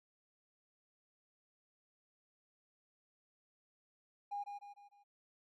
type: tone with echo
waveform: triangle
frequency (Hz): 813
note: G#5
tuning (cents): -37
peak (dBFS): -34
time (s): 4.31-4.44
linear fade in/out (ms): 20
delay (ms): 150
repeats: 4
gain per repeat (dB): -7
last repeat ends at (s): 5.04
effects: tanh soft clip ceiling -36 dBFS